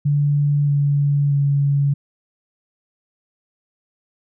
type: tone with pitch steps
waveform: sine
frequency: 144.8 / 143.05 / 141.33 Hz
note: D3 / D3 / C#3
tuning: -24 / -45 / +34 cents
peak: -14 dBFS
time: 0.05-1.94 s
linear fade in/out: 10 ms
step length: 630 ms
effects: none